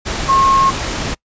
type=tone in noise; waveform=sine; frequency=1080 Hz; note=C#6; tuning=45 cents flat; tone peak=-9 dBFS; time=0.28-0.71 s; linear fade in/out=20 ms; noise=pink; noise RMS=-21 dBFS; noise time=0.05-1.15 s; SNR=+9 dB; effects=noise-tail reverb RT60 0.1 s tail -25 dB re dry + resampled to 16000 Hz